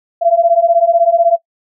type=beating tone pair; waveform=sine; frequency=669 / 685 Hz; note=E5 / F5; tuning=+25 / -34 cents; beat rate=16 Hz; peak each=-11 dBFS; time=0.21-1.37 s; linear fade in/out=20 ms; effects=noise-tail reverb RT60 0.1 s tail -19 dB re dry